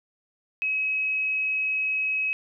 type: tone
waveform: sine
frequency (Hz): 2555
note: D#7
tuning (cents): +45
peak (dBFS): -23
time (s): 0.62-2.33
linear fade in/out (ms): 0
effects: none